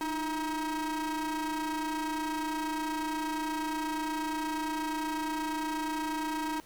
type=ring-modulated tone; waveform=45% pulse; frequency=320.1 Hz; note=D#4; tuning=49 cents sharp; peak=-28 dBFS; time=0.01-6.6 s; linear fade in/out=0 ms; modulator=626 Hz; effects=pink hiss -57 dBFS RMS until 6.65 s